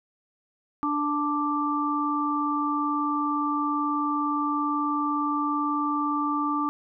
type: harmonic tone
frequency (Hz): 293.7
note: D4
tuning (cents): 0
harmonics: 1 / 3 / 4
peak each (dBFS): -27 / -32 / -26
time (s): 0.83-6.69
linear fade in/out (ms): 0
effects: none